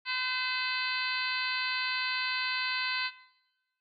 harmonic tone with a mistuned harmonic, 510 Hz, C5, 44 cents flat, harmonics 2 / 3 / 4 / 5 / 6 / 7 / 8 / 9, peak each -38 / -36 / -35 / -35 / -42 / -44 / -37 / -39 dBFS, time 0.05-3.11 s, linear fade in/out 50 ms, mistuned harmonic 5, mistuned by +25 cents, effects noise-tail reverb RT60 1.0 s tail -18 dB re dry + MP3 96 kbps

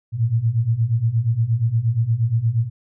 sine beating tone pair, 110 / 118.5 Hz, A2 / A#2, 0 / +29 cents, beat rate 8.5 Hz, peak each -21 / -18 dBFS, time 0.12-2.7 s, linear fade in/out 50 ms, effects none

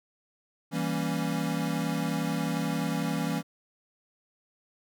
square chord, E diminished seventh, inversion none, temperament equal, 164.81 / 196 / 233.1 / 277.2 Hz, E3 / G3 / Bb3 / Db4, 0 / 0 / 0 / 0 cents, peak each -32 / -35 / -35 / -34 dBFS, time 0.71-3.43 s, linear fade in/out 50 ms, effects none

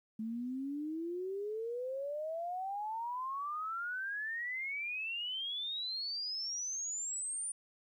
sine exponential sweep, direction up, 216.3 to 9397 Hz, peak -36 dBFS, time 0.19-7.52 s, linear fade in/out 5 ms, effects 12-bit

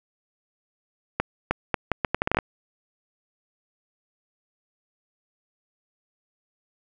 accelerating click train, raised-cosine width 0.5 ms, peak -6 dBFS, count 12, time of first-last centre 1.2-2.388 s, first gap 310 ms, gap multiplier 0.75, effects none

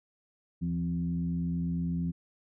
sine tone with frequency modulation, 170 Hz, F3, 46 cents flat, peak -28 dBFS, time 0.61-2.12 s, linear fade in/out 20 ms, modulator 88.9 Hz, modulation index 0.69, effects none

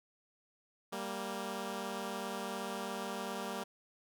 10% pulse tone pair together, 196 / 233.1 Hz, G3 / A#3, 0 / 0 cents, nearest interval minor third, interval 300 cents, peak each -32 / -33 dBFS, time 0.92-3.64 s, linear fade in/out 10 ms, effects none

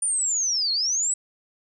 sine linear two-way sweep, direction down then up, 9360 to 4186 to 8020 Hz, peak -21 dBFS, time 0.02-1.14 s, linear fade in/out 5 ms, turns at 0.72 s, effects none

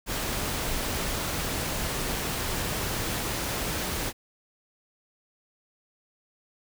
pink noise, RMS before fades -30 dBFS, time 0.06-4.13 s, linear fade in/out 50 ms, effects none

